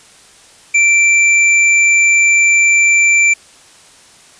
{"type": "tone", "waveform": "square", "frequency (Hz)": 2346, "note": "D7", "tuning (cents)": -2, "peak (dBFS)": -8, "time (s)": [0.74, 3.34], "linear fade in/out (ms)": 10, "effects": ["white hiss -43 dBFS RMS until 4.39 s", "resampled to 22050 Hz"]}